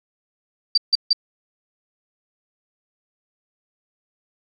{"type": "tone bursts", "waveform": "sine", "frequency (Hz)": 4672, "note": "D8", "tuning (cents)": -10, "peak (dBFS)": -12, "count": 3, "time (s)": [0.75, 1.131], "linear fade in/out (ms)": 5, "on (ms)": 27, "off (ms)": 150, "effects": []}